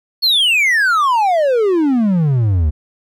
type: exponential sweep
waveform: triangle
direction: down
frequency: 4435 to 71.3 Hz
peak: -9 dBFS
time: 0.22-2.71 s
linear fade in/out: 20 ms
effects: none